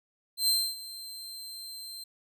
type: tone with ADSR envelope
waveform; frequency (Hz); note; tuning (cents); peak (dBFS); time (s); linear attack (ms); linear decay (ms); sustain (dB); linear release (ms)
sawtooth; 4129; C8; -24; -19; 0.37-2.04; 110; 270; -18; 7
effects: none